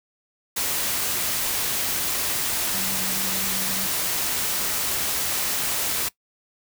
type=tone in noise; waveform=sine; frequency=190.1 Hz; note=F#3; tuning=47 cents sharp; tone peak=-35 dBFS; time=2.73-3.87 s; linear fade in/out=10 ms; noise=white; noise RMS=-25 dBFS; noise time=0.56-6.09 s; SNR=-13 dB; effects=noise-tail reverb RT60 0.1 s tail -20 dB re dry